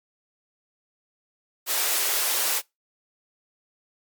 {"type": "high-pass noise", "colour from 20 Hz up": "white", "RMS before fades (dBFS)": -24, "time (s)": [1.66, 2.62], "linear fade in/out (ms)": 50, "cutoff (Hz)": 370, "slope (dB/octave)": 24, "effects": ["noise-tail reverb RT60 0.2 s tail -24 dB re dry", "MP3 96 kbps"]}